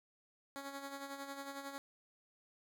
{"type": "tone with tremolo", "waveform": "10% pulse", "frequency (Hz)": 277.2, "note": "C#4", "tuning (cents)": 0, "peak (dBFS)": -34, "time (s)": [0.56, 1.78], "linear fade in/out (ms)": 0, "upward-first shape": "sine", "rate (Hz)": 11, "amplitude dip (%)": 55, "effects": []}